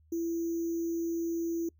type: tone with sample-and-hold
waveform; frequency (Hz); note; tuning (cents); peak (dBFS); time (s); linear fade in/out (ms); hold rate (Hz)
sine; 334.9; E4; +27; -29; 0.12-1.69; 5; 6300
effects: noise-tail reverb RT60 0.1 s tail -24 dB re dry + added 78 Hz sine -60 dBFS peak until 1.79 s